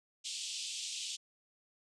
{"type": "band-pass noise", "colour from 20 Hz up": "pink", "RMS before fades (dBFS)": -41, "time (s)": [0.24, 1.17], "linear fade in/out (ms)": 20, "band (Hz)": [2800, 8500], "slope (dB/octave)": 48, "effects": []}